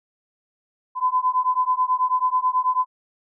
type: beating tone pair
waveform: sine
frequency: 1009 / 1018.2 Hz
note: B5 / C6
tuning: +37 / -47 cents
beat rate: 9.2 Hz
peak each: -21 dBFS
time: 0.95-2.86 s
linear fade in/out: 50 ms
effects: none